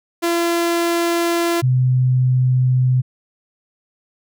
sawtooth / sine tone pair in turn, 340.5 / 127.54 Hz, F4 / C3, -44 / -44 cents, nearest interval octave + perfect fourth, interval 1700 cents, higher first, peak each -12 dBFS, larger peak neither, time 0.22-1.62 / 1.62-3.02 s, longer neither, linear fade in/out 20 ms, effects none

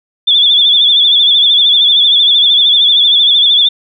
sine tone with vibrato, 3463 Hz, A7, 28 cents flat, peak -5 dBFS, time 0.27-3.69 s, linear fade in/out 10 ms, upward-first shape sine, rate 13 Hz, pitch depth 67 cents each way, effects none

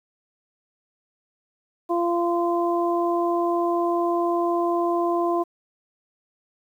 harmonic tone, 344.2 Hz, F4, 25 cents flat, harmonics 1 / 2 / 3, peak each -22 / -25 / -27 dBFS, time 1.89-5.44 s, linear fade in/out 20 ms, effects 9-bit

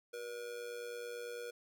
square tone with amplitude modulation, 480 Hz, B4, 49 cents flat, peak -40 dBFS, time 0.13-1.51 s, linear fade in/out 10 ms, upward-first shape sine, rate 109 Hz, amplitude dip 60%, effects none

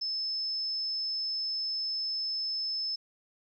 sine tone, 5240 Hz, E8, 11 cents flat, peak -30 dBFS, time 0.01-2.96 s, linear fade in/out 10 ms, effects 12-bit

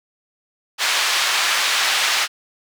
white band-pass noise, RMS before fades -19 dBFS, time 0.78-2.28 s, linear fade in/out 50 ms, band 960 to 4100 Hz, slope 12 dB/octave, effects none

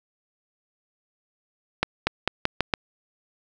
accelerating click train, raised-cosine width 0.3 ms, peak -4 dBFS, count 6, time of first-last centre 1.83-2.738 s, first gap 240 ms, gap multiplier 0.86, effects none

